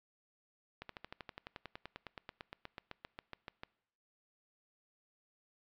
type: slowing click train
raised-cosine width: 0.3 ms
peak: -28 dBFS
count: 27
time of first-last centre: 0.82-3.634 s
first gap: 73 ms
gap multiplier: 1.03
effects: noise-tail reverb RT60 0.8 s tail -23 dB re dry + low-pass 5000 Hz 12 dB/octave